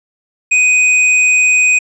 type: tone with tanh clipping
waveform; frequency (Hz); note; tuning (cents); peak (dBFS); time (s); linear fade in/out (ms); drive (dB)
sine; 2497; D#7; +6; -9; 0.51-1.79; 10; 16
effects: resampled to 22050 Hz